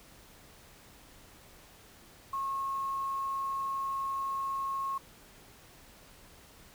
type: tone with quantisation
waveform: sine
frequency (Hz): 1087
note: C#6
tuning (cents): -34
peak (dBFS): -31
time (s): 2.33-4.98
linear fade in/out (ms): 5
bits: 9
effects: pink hiss -56 dBFS RMS until 6.74 s